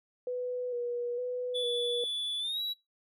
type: tone with vibrato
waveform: sine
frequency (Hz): 489.4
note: B4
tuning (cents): -16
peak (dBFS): -31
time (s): 0.27-2.04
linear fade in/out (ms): 2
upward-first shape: square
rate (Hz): 1.1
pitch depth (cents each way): 26
type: tone with pitch glide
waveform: triangle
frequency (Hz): 3452 to 3897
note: A7 to B7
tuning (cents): -34 to -24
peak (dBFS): -30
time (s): 1.54-2.74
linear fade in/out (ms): 20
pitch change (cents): +210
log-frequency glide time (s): 2.39-2.61
effects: noise-tail reverb RT60 0.2 s tail -21 dB re dry